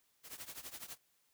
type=noise with tremolo; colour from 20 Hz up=white; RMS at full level=-45 dBFS; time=0.23-0.98 s; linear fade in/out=50 ms; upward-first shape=triangle; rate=12 Hz; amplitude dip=90%; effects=white hiss -75 dBFS RMS until 1.33 s